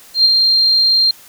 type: tone with ADSR envelope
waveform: sine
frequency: 4186 Hz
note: C8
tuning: in tune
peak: -5 dBFS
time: 0.14-1.11 s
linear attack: 110 ms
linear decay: 18 ms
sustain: -4 dB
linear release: 4 ms
effects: white hiss -42 dBFS RMS until 1.28 s